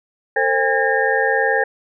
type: tone cluster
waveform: sine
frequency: 450.3 / 529 / 806 / 1632 / 1821 Hz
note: A4 / C5 / G5 / G#6 / A#6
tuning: +40 / +19 / +48 / -31 / -41 cents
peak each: -21 dBFS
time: 0.36-1.64 s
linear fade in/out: 5 ms
effects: none